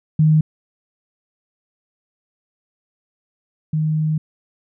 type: tone pair in turn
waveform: sine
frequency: 155.4 / 155.4 Hz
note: D#3 / D#3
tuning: -2 / -2 cents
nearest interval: unison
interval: 0 cents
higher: neither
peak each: -10 / -16 dBFS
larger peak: first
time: 0.19-0.41 / 3.73-4.18 s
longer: second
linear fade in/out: 5 ms
effects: none